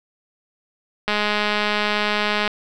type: click train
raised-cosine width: 0.3 ms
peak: -5 dBFS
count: 293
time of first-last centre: 1.08-2.477 s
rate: 209 Hz
effects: none